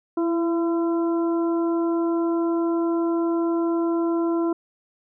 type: harmonic tone with a mistuned harmonic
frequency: 338.5 Hz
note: E4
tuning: 46 cents sharp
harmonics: 1 / 2 / 3 / 4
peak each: -20 / -32 / -33 / -38 dBFS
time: 0.17-4.53 s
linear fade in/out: 5 ms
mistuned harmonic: 1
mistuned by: -21 cents
effects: none